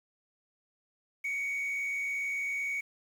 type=tone with frequency modulation; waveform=sine; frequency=2241 Hz; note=C#7; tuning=18 cents sharp; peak=-28 dBFS; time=1.24-2.81 s; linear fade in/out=10 ms; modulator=71.3 Hz; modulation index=0.71; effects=tanh soft clip ceiling -30 dBFS + 9-bit